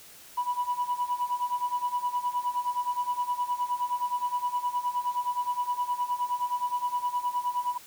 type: tone with tremolo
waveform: sine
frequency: 981 Hz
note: B5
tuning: 12 cents flat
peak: -22 dBFS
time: 0.37-7.78 s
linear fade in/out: 10 ms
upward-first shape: sine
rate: 9.6 Hz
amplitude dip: 85%
effects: tanh soft clip ceiling -21 dBFS + white hiss -50 dBFS RMS until 7.86 s